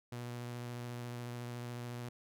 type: tone with vibrato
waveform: sawtooth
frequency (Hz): 120.9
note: B2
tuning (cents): -36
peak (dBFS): -37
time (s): 0.12-2.09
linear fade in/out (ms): 5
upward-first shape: sine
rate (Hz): 14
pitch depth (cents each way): 14
effects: none